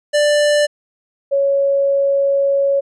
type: tone pair in turn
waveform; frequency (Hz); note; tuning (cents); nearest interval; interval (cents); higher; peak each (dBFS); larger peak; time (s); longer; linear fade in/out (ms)
square / sine; 590 / 555.5; D5 / C#5; +8 / +4; minor second; 104; first; -12; neither; 0.13-0.67 / 1.31-2.81; second; 20
effects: resampled to 22050 Hz